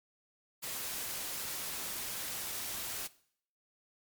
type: noise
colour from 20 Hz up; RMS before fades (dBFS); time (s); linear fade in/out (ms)
white; -39; 0.62-3.08; 20
effects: noise-tail reverb RT60 0.6 s tail -19 dB re dry + MP3 96 kbps